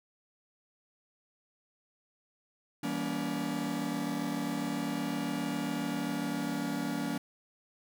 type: chord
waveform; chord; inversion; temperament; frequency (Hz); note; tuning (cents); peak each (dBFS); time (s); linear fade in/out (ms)
45% pulse; E diminished seventh; none; just; 164.81 / 197.78 / 237.3 / 284.8; E3 / G3 / Bb3 / Db4; 0 / +16 / +31 / +47; -40 / -39 / -37 / -35; 2.83-7.18; 5
effects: none